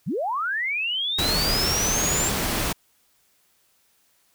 sine linear sweep, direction up, 110 to 7459 Hz, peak -23 dBFS, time 0.06-2.3 s, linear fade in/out 20 ms
pink noise, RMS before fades -25 dBFS, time 1.18-2.73 s, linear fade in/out 10 ms
effects white hiss -64 dBFS RMS until 4.34 s

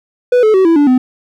triangle tone with pitch steps, 493.9 / 432.5 / 378.7 / 331.5 / 290.3 / 254.2 Hz, B4 / A4 / F#4 / E4 / D4 / C4, 0 / -30 / +40 / +10 / -20 / -50 cents, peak -4 dBFS, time 0.32-0.98 s, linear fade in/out 5 ms, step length 110 ms, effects none

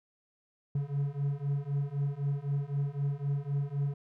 triangle beating tone pair, 139.5 / 143.4 Hz, C#3 / D3, +11 / -41 cents, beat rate 3.9 Hz, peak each -31 / -30 dBFS, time 0.75-3.94 s, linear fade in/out 5 ms, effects none

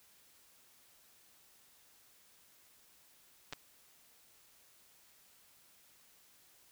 clicks, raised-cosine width 0.2 ms, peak -24 dBFS, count 2, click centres 3.526 / 3.533 s, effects white hiss -65 dBFS RMS until 6.71 s

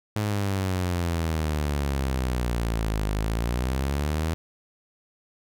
sawtooth exponential two-way sweep, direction down then up, 107.1 to 51.2 to 82.4 Hz, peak -20 dBFS, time 0.16-4.34 s, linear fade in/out 0 ms, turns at 3.11 s, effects none

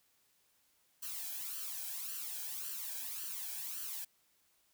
blue noise with flanger, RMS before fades -42 dBFS, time 1.02-4.05 s, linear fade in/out 10 ms, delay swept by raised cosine 0.67 to 1.27 ms, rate 1.8 Hz, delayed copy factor +0.7, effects white hiss -73 dBFS RMS until 4.73 s

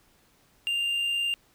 triangle tone with amplitude modulation, 2794 Hz, F7, in tune, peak -22 dBFS, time 0.67-1.34 s, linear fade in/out 0 ms, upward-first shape sine, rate 59.4 Hz, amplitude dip 30%, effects pink hiss -63 dBFS RMS until 1.54 s

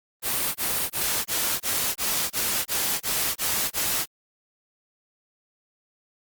white noise bursts, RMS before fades -25 dBFS, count 11, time 0.22-4.06 s, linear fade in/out 50 ms, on 330 ms, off 21 ms, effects Opus 32 kbps

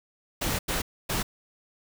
pink noise bursts at uneven times, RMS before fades -28 dBFS, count 3, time 0.41-0.59 / 0.68-0.82 / 1.09-1.23 s, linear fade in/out 10 ms, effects none

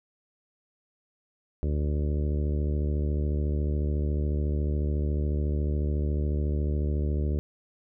harmonic tone, 74 Hz, D2, 14 cents sharp, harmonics 1 / 2 / 3 / 4 / 5 / 6 / 7 / 8, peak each -25 / -33 / -37 / -39 / -38 / -42 / -46 / -47 dBFS, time 1.63-7.39 s, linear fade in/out 0 ms, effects none

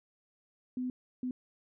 sine tone bursts at uneven times, 252.2 Hz, B3, 36 cents sharp, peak -32 dBFS, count 2, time 0.77-0.9 / 1.23-1.31 s, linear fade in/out 2 ms, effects none

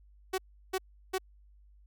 sawtooth tone bursts, 376.6 Hz, F#4, 31 cents sharp, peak -25 dBFS, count 3, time 0.33-1.183 s, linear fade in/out 10 ms, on 51 ms, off 350 ms, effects added 50 Hz sine -56 dBFS peak until 1.86 s

